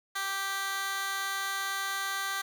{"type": "tone with high-pass filter", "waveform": "15% pulse", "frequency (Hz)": 391.4, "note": "G4", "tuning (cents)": -3, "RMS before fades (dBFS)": -33, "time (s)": [0.15, 2.42], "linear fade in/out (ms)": 10, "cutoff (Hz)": 1500, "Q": 1.1, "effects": []}